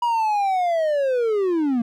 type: linear sweep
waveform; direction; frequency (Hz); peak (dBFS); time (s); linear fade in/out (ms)
triangle; down; 966 to 226; -16; 0.02-1.82; 5
effects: none